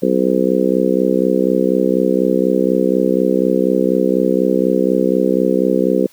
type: harmonic tone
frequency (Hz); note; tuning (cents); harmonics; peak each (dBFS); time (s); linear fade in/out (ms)
64.1; C2; -35; 3 / 4 / 5 / 6 / 7 / 8; -19 / -19 / -19 / -19 / -19 / -19; 0.02-6.07; 10
effects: white hiss -49 dBFS RMS until 6.12 s